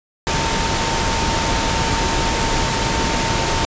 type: tone in noise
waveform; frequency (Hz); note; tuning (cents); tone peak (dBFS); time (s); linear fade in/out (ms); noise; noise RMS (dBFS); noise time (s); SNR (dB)
sine; 908; A#5; -46; -24; 0.27-3.65; 0; pink; -19; 0.27-3.65; -8
effects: resampled to 16000 Hz